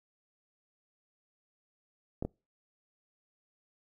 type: clicks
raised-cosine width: 2 ms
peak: -20 dBFS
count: 2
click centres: 2.225 / 2.25 s
effects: noise-tail reverb RT60 0.3 s tail -26 dB re dry